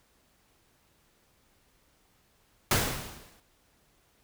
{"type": "noise with exponential decay", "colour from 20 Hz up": "pink", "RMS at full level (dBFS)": -22, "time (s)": [2.71, 3.4], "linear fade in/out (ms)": 2, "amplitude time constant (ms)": 150, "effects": ["pink hiss -67 dBFS RMS until 4.23 s"]}